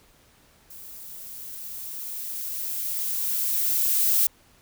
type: noise with level ramp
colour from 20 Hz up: violet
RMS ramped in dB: -43 to -20 dBFS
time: 0.7-4.27 s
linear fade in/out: 5 ms
effects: pink hiss -58 dBFS RMS until 4.61 s